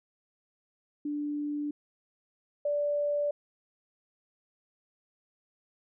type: tone pair in turn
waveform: sine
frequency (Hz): 293.7 / 583.3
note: D4 / D5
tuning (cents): 0 / -12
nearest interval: octave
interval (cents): 1188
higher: second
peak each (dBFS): -30 / -26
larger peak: second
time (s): 1.05-1.71 / 2.65-3.31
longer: neither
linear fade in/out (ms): 5
effects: none